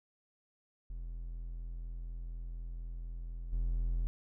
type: tone with level steps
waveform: triangle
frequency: 42.06 Hz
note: E1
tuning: 36 cents sharp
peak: -37 / -28 dBFS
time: 0.9-4.07 s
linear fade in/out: 0 ms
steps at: 3.52 s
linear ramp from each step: 10 ms
effects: none